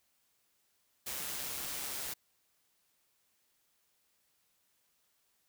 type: noise with amplitude modulation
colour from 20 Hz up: white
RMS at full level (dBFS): -38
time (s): 1.06-2.14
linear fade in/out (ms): 10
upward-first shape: sine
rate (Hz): 135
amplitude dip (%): 35
effects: white hiss -75 dBFS RMS until 5.48 s